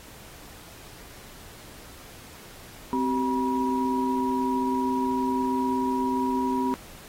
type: tone cluster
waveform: sine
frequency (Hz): 259 / 383.7 / 964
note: C4 / G4 / B5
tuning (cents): -17 / -37 / -42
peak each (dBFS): -25 / -31 / -27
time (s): 2.93-6.74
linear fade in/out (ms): 0
effects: pink hiss -47 dBFS RMS until 7.08 s + AAC 48 kbps